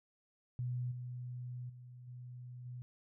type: tone with level steps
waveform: sine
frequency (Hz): 123.8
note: B2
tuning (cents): +5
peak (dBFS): -35 / -41 / -50 / -46 / -43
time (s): 0.59-2.82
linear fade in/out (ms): 0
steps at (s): 0.91 / 1.69 / 2.07 / 2.65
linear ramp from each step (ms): 10
effects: none